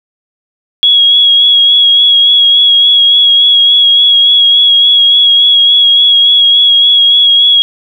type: tone with vibrato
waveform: sine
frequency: 3322 Hz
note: G#7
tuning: in tune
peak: -3 dBFS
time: 0.83-7.62 s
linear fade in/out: 0 ms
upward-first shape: sine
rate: 3.5 Hz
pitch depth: 23 cents each way
effects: 7-bit